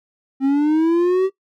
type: linear sweep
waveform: triangle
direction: up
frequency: 265.1 to 386.7 Hz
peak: -11 dBFS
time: 0.4-1.3 s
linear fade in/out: 50 ms
effects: noise-tail reverb RT60 0.1 s tail -18 dB re dry